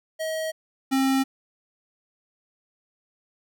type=tone pair in turn; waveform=square; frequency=636 / 267.4 Hz; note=D#5 / C4; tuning=+38 / +38 cents; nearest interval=octave + minor third; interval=1500 cents; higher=first; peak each=-27 / -20 dBFS; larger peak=second; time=0.19-0.52 / 0.91-1.24 s; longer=neither; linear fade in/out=20 ms; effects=none